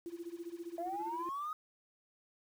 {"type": "tone with tremolo", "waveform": "sine", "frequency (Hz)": 341.1, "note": "F4", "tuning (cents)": -41, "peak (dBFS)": -38, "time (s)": [0.06, 1.29], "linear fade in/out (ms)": 0, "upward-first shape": "sine", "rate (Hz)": 15, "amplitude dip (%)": 90}
{"type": "linear sweep", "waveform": "sine", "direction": "up", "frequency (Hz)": [659.3, 1265], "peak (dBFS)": -36, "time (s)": [0.78, 1.53], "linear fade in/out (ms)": 2}
{"effects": ["tanh soft clip ceiling -30 dBFS", "10-bit"]}